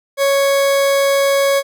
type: tone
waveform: 40% pulse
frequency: 554.4 Hz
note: C#5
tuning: in tune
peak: -11 dBFS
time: 0.17-1.63 s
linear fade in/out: 50 ms
effects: none